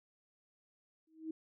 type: tone with exponential growth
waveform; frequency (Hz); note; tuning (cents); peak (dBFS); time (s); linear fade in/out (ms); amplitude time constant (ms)
sine; 318.6; D#4; +41; -35; 1.07-1.31; 5; 52
effects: none